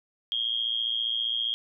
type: tone with amplitude modulation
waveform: sine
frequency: 3253 Hz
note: G#7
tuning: 37 cents flat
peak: -22 dBFS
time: 0.32-1.54 s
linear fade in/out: 0 ms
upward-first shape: sine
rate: 115 Hz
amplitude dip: 80%
effects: none